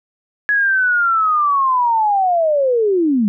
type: linear sweep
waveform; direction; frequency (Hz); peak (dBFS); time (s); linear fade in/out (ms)
sine; down; 1687 to 196; -12; 0.49-3.28; 0
effects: none